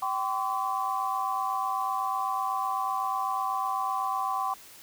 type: tone cluster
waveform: sine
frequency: 775 / 1031 / 1139 Hz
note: G5 / C6 / C#6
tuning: -20 / -26 / +47 cents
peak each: -31 dBFS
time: 0.02-4.54 s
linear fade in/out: 5 ms
effects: white hiss -50 dBFS RMS until 4.82 s